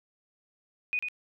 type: tone with echo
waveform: sine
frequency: 2478 Hz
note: D#7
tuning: 8 cents flat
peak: -26 dBFS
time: 0.93-0.99 s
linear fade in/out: 0 ms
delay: 95 ms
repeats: 1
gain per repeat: -5 dB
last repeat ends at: 1.085 s
effects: none